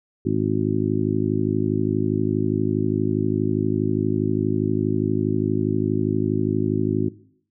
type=harmonic tone; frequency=52.4 Hz; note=G#1; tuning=16 cents sharp; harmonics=2 / 3 / 4 / 5 / 6 / 7; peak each=-27 / -27 / -27 / -25 / -25 / -25 dBFS; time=0.25-7.09 s; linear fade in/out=10 ms; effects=noise-tail reverb RT60 0.6 s tail -18 dB re dry